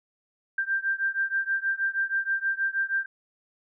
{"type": "beating tone pair", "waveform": "sine", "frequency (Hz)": [1577, 1583.3], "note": ["G6", "G6"], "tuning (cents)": [10, 17], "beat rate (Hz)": 6.3, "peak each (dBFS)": [-27, -28], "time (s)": [0.58, 3.06], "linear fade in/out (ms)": 5, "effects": []}